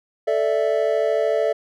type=chord; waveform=triangle; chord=A suspended fourth; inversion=none; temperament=just; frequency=440 / 586.7 / 660 Hz; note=A4 / D5 / E5; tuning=0 / -2 / +2 cents; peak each=-20 dBFS; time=0.27-1.53 s; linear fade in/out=10 ms; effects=none